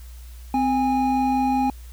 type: tone pair together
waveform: triangle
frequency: 258.4 / 820.4 Hz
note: C4 / G#5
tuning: -21 / -21 cents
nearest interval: octave + minor sixth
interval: 2000 cents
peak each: -19 dBFS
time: 0.54-1.7 s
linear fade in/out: 2 ms
effects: added 60 Hz sine -37 dBFS peak until 1.92 s + white hiss -52 dBFS RMS until 1.92 s